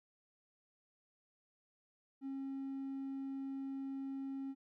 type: tone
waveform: triangle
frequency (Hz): 270.9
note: C#4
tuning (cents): -40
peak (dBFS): -37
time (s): 2.21-4.55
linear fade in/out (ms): 50
effects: tanh soft clip ceiling -34 dBFS